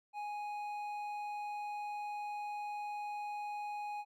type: tone with hard clipping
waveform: triangle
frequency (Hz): 830.6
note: G#5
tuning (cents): 0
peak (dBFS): -40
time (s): 0.13-4.05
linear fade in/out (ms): 50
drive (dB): 10
effects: none